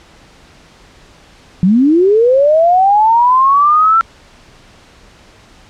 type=linear sweep; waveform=sine; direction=up; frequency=171.1 to 1353 Hz; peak=-6 dBFS; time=1.63-4.01 s; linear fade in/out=0 ms; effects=pink hiss -43 dBFS RMS until 5.69 s + low-pass 6000 Hz 12 dB/octave